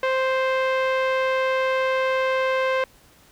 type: tone with low-pass filter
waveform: sawtooth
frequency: 523.3 Hz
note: C5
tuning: in tune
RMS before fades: -22 dBFS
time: 0.03-2.84 s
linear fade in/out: 2 ms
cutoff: 2400 Hz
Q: 1.2
effects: pink hiss -54 dBFS RMS until 3.31 s